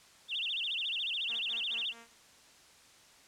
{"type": "tone with vibrato", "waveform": "sine", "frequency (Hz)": 3136, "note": "G7", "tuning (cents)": 0, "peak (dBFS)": -32, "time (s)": [0.28, 1.94], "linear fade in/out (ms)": 50, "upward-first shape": "sine", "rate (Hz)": 14, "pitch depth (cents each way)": 280}
{"type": "tone with tremolo", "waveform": "5% pulse", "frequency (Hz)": 231.7, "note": "A#3", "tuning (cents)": -10, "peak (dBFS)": -39, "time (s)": [1.28, 2.14], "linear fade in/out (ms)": 20, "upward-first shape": "sine", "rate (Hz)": 4.6, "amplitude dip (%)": 95}
{"effects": ["white hiss -59 dBFS RMS until 3.27 s", "low-pass 8000 Hz 12 dB/octave"]}